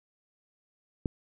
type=click; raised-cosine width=3 ms; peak=-16 dBFS; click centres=1.058 s; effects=none